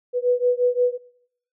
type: beating tone pair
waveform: sine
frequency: 490.3 / 496 Hz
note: B4 / B4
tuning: -13 / +7 cents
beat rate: 5.7 Hz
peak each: -20 dBFS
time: 0.13-0.98 s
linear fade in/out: 50 ms
effects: noise-tail reverb RT60 0.8 s tail -23 dB re dry